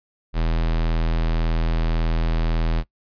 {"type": "tone", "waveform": "square", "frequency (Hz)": 40.91, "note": "E1", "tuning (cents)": -12, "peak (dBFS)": -19, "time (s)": [0.33, 2.84], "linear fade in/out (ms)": 50, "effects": ["noise-tail reverb RT60 0.1 s tail -20 dB re dry", "resampled to 11025 Hz"]}